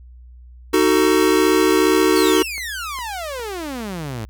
square chord, D# diminished, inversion none, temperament just, 311.1 / 373.4 / 448 Hz, D#4 / F#4 / A4, 0 / +16 / +31 cents, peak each -18 / -17 / -20 dBFS, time 0.73-2.43 s, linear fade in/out 10 ms
sawtooth exponential sweep, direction down, 4592 to 103.83 Hz, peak -22 dBFS, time 2.16-4.25 s, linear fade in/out 0 ms
click train, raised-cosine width 0.5 ms, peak -24 dBFS, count 4, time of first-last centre 2.58-3.804 s, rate 2.45 Hz
effects added 61 Hz sine -39 dBFS peak until 4.29 s

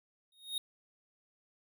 square tone with exponential growth, 3729 Hz, A#7, in tune, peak -31 dBFS, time 0.32-0.58 s, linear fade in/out 2 ms, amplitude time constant 56 ms, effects none

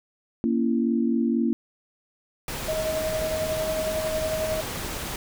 sine chord, A# diminished, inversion none, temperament equal with one note detuned, 233.1 / 277.2 / 335.4 Hz, A#3 / C#4 / E4, 0 / 0 / +30 cents, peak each -22 / -27 / -27 dBFS, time 0.44-1.53 s, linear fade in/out 0 ms
pink noise, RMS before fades -32 dBFS, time 2.48-5.16 s, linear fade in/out 2 ms
sine tone with tremolo, 630 Hz, D#5, 21 cents sharp, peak -23 dBFS, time 2.68-4.61 s, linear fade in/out 5 ms, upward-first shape triangle, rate 11 Hz, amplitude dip 45%
effects none

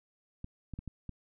clicks, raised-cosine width 5 ms, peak -28 dBFS, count 5, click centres 0.444 / 0.737 / 0.79 / 0.877 / 1.093 s, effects none

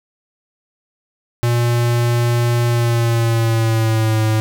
square tone with pitch glide, 119.3 to 109.4 Hz, A#2 to A2, +41 to -9 cents, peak -14 dBFS, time 1.43-4.4 s, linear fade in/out 0 ms, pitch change -150 cents, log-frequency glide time 2.67-4.22 s, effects none

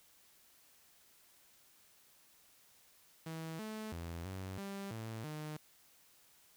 sawtooth tone with pitch steps, 161.6 / 217 / 84.4 / 94.6 / 197.6 / 111.7 / 152.8 Hz, E3 / A3 / E2 / F#2 / G3 / A2 / D#3, -34 / -24 / +41 / +39 / +14 / +27 / -31 cents, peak -38 dBFS, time 3.26-5.57 s, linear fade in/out 5 ms, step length 330 ms, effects white hiss -66 dBFS RMS until 6.56 s

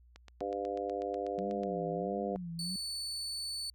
click train, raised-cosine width 0.2 ms, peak -33 dBFS, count 13, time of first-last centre 0.16-1.634 s, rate 8.14 Hz
harmonic tone, 100 Hz, G2, 35 cents sharp, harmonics 3 / 4 / 5 / 6 / 7, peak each -43 / -39 / -38 / -41 / -39 dBFS, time 0.41-2.36 s, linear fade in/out 0 ms
sine tone with vibrato, 185 Hz, F#3, in tune, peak -38 dBFS, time 1.38-2.76 s, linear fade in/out 2 ms, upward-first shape sine, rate 1.5 Hz, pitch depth 180 cents each way
35% pulse tone, 4481 Hz, C#8, 18 cents sharp, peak -35 dBFS, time 2.59-3.7 s, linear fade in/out 2 ms
effects added 60 Hz sine -58 dBFS peak until 3.74 s

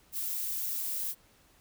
violet noise, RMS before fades -34 dBFS, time 0.12-1.15 s, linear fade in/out 50 ms, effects pink hiss -63 dBFS RMS until 1.6 s

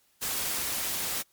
white noise, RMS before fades -31 dBFS, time 0.21-1.23 s, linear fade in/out 20 ms, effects white hiss -67 dBFS RMS until 1.32 s + MP3 96 kbps

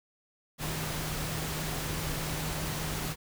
sine tone in noise, 155.56 Hz, D#3, in tune, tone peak -37 dBFS, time 0.58-3.16 s, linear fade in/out 50 ms, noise pink, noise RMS -35 dBFS, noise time 0.58-3.16 s, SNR -5 dB, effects none

